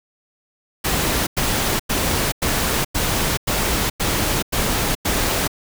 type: noise bursts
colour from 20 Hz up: pink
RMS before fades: -20 dBFS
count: 9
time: 0.84-5.478 s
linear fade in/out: 10 ms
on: 430 ms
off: 96 ms
effects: none